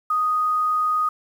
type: tone with quantisation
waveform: sine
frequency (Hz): 1244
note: D#6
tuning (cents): -1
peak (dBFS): -18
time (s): 0.1-1.09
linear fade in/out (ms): 5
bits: 8
effects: none